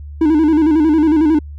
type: tone with vibrato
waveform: triangle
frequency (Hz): 311.1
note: D#4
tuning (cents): 0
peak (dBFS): -7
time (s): 0.21-1.39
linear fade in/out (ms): 5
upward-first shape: square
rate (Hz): 11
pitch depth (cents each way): 72
effects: added 73 Hz sine -28 dBFS peak until 1.58 s